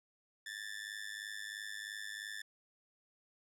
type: tone with amplitude modulation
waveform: sawtooth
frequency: 1760 Hz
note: A6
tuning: in tune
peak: -35 dBFS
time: 0.46-2.42 s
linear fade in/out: 5 ms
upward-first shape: sine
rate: 103 Hz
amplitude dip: 90%
effects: low-pass 11000 Hz 12 dB/octave